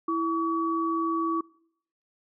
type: tone pair together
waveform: sine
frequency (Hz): 329.6 / 1135.9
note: E4 / C#6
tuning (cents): 0 / +42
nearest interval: octave + major sixth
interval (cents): 2142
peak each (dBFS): -27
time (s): 0.08-1.41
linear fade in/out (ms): 5
effects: noise-tail reverb RT60 0.7 s tail -24 dB re dry